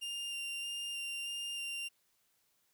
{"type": "tone with vibrato", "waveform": "40% pulse", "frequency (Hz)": 2794, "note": "F7", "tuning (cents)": 0, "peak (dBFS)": -37, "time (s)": [0.01, 1.89], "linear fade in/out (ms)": 20, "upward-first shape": "square", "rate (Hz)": 1.6, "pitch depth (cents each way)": 8, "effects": ["white hiss -75 dBFS RMS until 2.73 s"]}